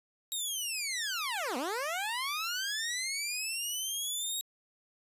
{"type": "linear two-way sweep", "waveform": "15% pulse", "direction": "down then up", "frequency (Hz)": [3806, 231.7, 3806], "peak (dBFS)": -26, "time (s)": [0.32, 4.41], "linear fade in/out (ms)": 0, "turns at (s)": 1.57, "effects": ["resampled to 32000 Hz"]}